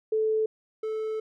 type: tone pair in turn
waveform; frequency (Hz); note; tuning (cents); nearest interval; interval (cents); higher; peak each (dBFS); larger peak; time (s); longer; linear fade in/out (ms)
sine / triangle; 436.7 / 436.7; A4 / A4; -13 / -13; unison; 0; neither; -22 / -26; first; 0.12-0.46 / 0.83-1.2; second; 5
effects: none